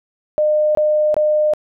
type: tone bursts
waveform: sine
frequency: 607 Hz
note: D#5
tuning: 43 cents flat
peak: -12 dBFS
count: 3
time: 0.38-1.536 s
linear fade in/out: 0 ms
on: 370 ms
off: 23 ms
effects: none